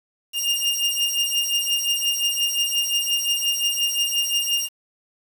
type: beating tone pair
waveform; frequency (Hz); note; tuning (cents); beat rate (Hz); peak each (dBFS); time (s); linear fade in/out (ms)
sawtooth; 2815 / 2820.7; F7 / F7; +13 / +17; 5.7; -20; 0.33-4.69; 50
effects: 7-bit